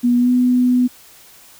sine tone with pitch glide, 242.8 to 249 Hz, B3 to B3, -29 to +14 cents, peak -11 dBFS, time 0.03-0.88 s, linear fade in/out 20 ms, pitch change +43 cents, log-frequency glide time 0.18-0.3 s, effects white hiss -45 dBFS RMS until 1.59 s

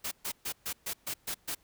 white noise bursts, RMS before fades -35 dBFS, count 8, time 0.04-1.55 s, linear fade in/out 10 ms, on 75 ms, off 130 ms, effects pink hiss -67 dBFS RMS until 1.63 s

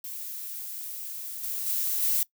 violet noise with level steps, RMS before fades -37 / -32 / -28 / -25 dBFS, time 0.04-2.23 s, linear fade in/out 2 ms, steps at 1.43 / 1.66 / 2.02 s, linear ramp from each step 5 ms, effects noise-tail reverb RT60 0.1 s tail -20 dB re dry

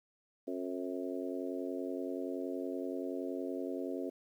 harmonic tone with a mistuned harmonic, 90.6 Hz, F#2, 36 cents flat, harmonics 3 / 4 / 5 / 6 / 7, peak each -39 / -41 / -43 / -45 / -46 dBFS, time 0.47-4.1 s, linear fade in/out 10 ms, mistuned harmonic 7, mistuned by +43 cents, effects 11-bit

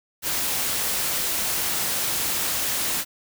white noise, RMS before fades -25 dBFS, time 0.22-3.05 s, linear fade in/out 50 ms, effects none

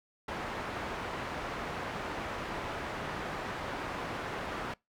white low-pass noise, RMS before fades -38 dBFS, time 0.28-4.74 s, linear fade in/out 5 ms, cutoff 1400 Hz, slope 12 dB/octave, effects noise-tail reverb RT60 0.2 s tail -24 dB re dry

